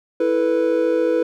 triangle chord, E suspended fourth, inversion none, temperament equal, 329.6 / 440 / 493.9 Hz, E4 / A4 / B4, 0 / 0 / 0 cents, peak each -19 / -21 / -16 dBFS, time 0.2-1.23 s, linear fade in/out 5 ms, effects none

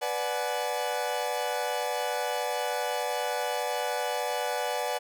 40% pulse chord, G# half-diminished seventh, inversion first, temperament equal with one note detuned, 493.9 / 587.3 / 740 / 850 Hz, B4 / D5 / F#5 / G#5, 0 / 0 / 0 / +40 cents, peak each -33 dBFS, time 0.01-4.99 s, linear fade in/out 20 ms, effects none

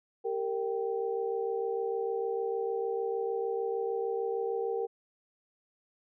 sine tone cluster, 394.2 / 460.8 / 780 Hz, G4 / A#4 / G5, +10 / -20 / -9 cents, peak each -35 / -31 / -39 dBFS, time 0.24-4.87 s, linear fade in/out 20 ms, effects none

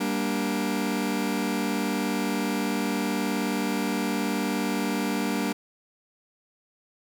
sawtooth chord, G minor, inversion none, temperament just, 196 / 235.2 / 294 Hz, G3 / Bb3 / D4, 0 / +16 / +2 cents, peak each -25 dBFS, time 0-5.53 s, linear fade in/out 10 ms, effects none

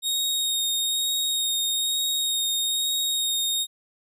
sawtooth tone with vibrato, 3729 Hz, A#7, in tune, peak -20 dBFS, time 0.02-3.67 s, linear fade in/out 50 ms, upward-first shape sine, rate 1.1 Hz, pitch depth 13 cents each way, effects none

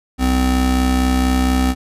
square tone pair together, 64.3 / 257.2 Hz, C2 / C4, -30 / -30 cents, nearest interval 2 octaves, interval 2400 cents, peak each -17 dBFS, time 0.18-1.75 s, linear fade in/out 50 ms, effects resampled to 32000 Hz

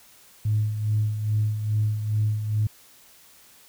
sine tone with tremolo, 106.9 Hz, A2, 49 cents flat, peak -18 dBFS, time 0.45-2.67 s, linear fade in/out 5 ms, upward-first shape sine, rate 2.4 Hz, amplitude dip 60%, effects tanh soft clip ceiling -14 dBFS + white hiss -53 dBFS RMS until 3.68 s

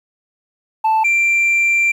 sine tone pair in turn, 880 / 2361 Hz, A5 / D7, 0 / +9 cents, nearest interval octave + perfect fourth, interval 1709 cents, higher second, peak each -9 dBFS, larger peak neither, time 0.84-1.04 / 1.04-1.92 s, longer second, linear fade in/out 10 ms, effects tanh soft clip ceiling -11 dBFS + 8-bit

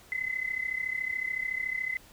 sine tone with amplitude modulation, 2035 Hz, C7, 49 cents flat, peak -26 dBFS, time 0.12-1.97 s, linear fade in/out 0 ms, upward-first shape sine, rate 33.8 Hz, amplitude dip 80%, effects pink hiss -55 dBFS RMS until 2.12 s

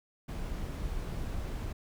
brown noise, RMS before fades -36 dBFS, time 0.28-1.73 s, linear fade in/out 10 ms, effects none

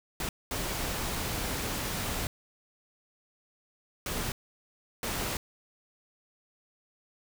pink noise bursts at uneven times, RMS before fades -33 dBFS, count 4, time 0.2-0.29 / 0.51-2.27 / 4.06-4.32 / 5.03-5.37 s, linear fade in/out 2 ms, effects none

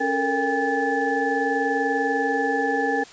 sine tone cluster, 275.8 / 443.7 / 464.1 / 800 / 1733 Hz, C#4 / A4 / A#4 / G5 / A6, -9 / +14 / -8 / +35 / -27 cents, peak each -27 / -30 / -26 / -25 / -26 dBFS, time 0-3.04 s, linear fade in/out 10 ms, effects white hiss -45 dBFS RMS until 3.12 s + resampled to 16000 Hz

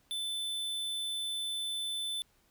square tone, 3520 Hz, A7, in tune, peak -34 dBFS, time 0.11-2.22 s, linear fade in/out 0 ms, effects pink hiss -69 dBFS RMS until 2.5 s

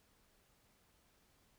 silence, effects pink hiss -72 dBFS RMS until 1.58 s

